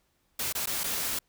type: noise with dropouts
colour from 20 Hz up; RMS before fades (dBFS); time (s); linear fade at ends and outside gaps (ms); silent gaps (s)
white; -31; 0.39-1.19; 5; 0.526-0.55 / 0.659-0.671 / 0.836-0.84
effects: pink hiss -72 dBFS RMS until 1.28 s